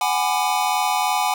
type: chord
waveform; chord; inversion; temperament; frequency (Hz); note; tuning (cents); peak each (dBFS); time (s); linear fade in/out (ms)
square; G# half-diminished seventh; third; just; 747.5 / 830.6 / 996.7 / 1196.1; F#5 / G#5 / B5 / D6; +17 / 0 / +16 / +31; -24 / -23 / -26 / -28; 0.01-1.34; 2
effects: none